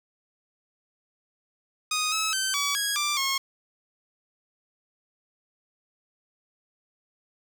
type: tone with pitch steps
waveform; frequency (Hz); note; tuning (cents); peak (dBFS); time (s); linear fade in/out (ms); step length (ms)
10% pulse; 1244 / 1294 / 1544 / 1140 / 1653 / 1179 / 1084; D#6 / E6 / G6 / C#6 / G#6 / D6 / C#6; -1 / -32 / -27 / +48 / -9 / +6 / -39; -16; 1.91-3.38; 5; 210
effects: 9-bit